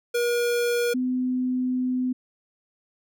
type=tone pair in turn; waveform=square / sine; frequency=478.4 / 253.4 Hz; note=A#4 / B3; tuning=+45 / +45 cents; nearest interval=major seventh; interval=1100 cents; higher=first; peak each=-22 dBFS; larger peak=neither; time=0.14-0.94 / 0.94-2.13 s; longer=second; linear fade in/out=10 ms; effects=none